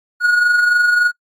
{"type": "tone with amplitude modulation", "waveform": "triangle", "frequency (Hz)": 1449, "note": "F#6", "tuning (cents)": -37, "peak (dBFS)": -7, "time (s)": [0.2, 1.12], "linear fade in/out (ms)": 50, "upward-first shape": "sine", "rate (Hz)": 23.5, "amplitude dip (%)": 45, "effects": ["noise-tail reverb RT60 0.1 s tail -24 dB re dry", "Opus 32 kbps"]}